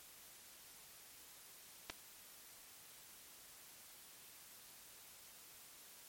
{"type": "clicks", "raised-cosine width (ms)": 0.2, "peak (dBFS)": -26, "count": 2, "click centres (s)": [1.898, 1.901], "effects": ["white hiss -59 dBFS RMS until 6.08 s", "MP3 64 kbps"]}